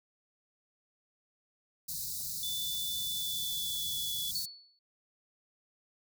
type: band-stop noise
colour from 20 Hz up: white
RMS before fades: -38 dBFS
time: 1.88-4.46 s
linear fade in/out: 10 ms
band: 200 to 3900 Hz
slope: 96 dB/octave
type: tone with pitch glide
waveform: sine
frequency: 3500 to 3422 Hz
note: A7 to A7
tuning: -10 to -49 cents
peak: -35 dBFS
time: 2.43-4.31 s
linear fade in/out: 2 ms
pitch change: -39 cents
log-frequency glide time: 2.98-3.98 s
type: tone with exponential decay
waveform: sine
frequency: 4435 Hz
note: C#8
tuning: in tune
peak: -31 dBFS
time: 4.35-4.79 s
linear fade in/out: 2 ms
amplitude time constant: 94 ms
effects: none